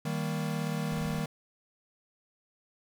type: chord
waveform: square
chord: Eb major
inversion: none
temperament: equal with one note detuned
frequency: 157.28 / 196 / 233.1 Hz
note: Eb3 / G3 / Bb3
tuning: +19 / 0 / 0 cents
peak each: -33 / -37 / -38 dBFS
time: 0.05-1.26 s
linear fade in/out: 5 ms
type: noise bursts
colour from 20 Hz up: brown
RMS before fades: -41 dBFS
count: 7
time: 0.92-1.199 s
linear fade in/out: 0 ms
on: 21 ms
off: 22 ms
effects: none